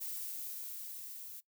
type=noise with level ramp; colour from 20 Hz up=violet; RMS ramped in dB=-40 to -48 dBFS; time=0-1.41 s; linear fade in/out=20 ms; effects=noise-tail reverb RT60 0.1 s tail -20 dB re dry